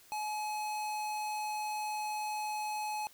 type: tone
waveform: square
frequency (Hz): 849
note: G#5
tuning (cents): +38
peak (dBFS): -35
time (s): 0.12-3.07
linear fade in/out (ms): 0
effects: white hiss -60 dBFS RMS until 3.13 s